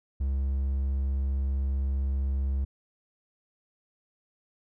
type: tone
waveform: triangle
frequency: 67.7 Hz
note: C#2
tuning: 40 cents flat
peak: -23 dBFS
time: 0.2-2.65 s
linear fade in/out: 10 ms
effects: none